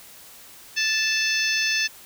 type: harmonic tone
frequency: 878 Hz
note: A5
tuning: 4 cents flat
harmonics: 2 / 3 / 4 / 5 / 6 / 7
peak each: -26 / -25 / -31 / -31 / -27 / -30 dBFS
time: 0.76-1.88 s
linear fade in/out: 20 ms
effects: white hiss -46 dBFS RMS until 2.05 s